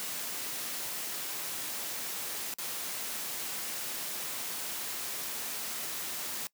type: noise with dropouts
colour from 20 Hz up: white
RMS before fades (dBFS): -37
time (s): 0-6.47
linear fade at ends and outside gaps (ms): 0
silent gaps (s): 2.539-2.585
effects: noise-tail reverb RT60 0.1 s tail -22 dB re dry + high-pass 150 Hz 12 dB/octave